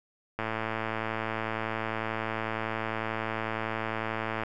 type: click train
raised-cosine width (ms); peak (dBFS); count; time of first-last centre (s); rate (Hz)
0.5; -16; 450; 0.39-4.435; 111
effects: none